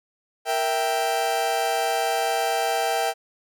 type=chord; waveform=40% pulse; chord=E diminished; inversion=second; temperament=equal; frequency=466.2 / 659.3 / 784 Hz; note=Bb4 / E5 / G5; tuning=0 / 0 / 0 cents; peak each=-28 / -26 / -23 dBFS; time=0.45-3.14 s; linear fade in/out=50 ms; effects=none